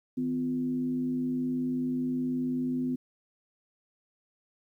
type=tone with frequency modulation; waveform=sine; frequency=253.4 Hz; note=B3; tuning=45 cents sharp; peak=-27 dBFS; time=0.17-2.96 s; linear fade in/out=10 ms; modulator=94.8 Hz; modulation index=0.43; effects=11-bit